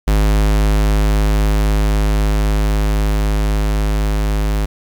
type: tone with level ramp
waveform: square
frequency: 51.91 Hz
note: G#1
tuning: in tune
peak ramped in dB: -11 to -15 dBFS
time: 0.07-4.66 s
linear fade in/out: 10 ms
effects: 8-bit